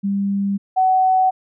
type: tone pair in turn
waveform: sine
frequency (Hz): 198.8 / 750.6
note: G3 / F#5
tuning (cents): +25 / +25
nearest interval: octave + major seventh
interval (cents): 2300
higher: second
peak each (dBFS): -17 / -12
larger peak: second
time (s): 0.03-0.58 / 0.76-1.31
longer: neither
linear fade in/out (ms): 20
effects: none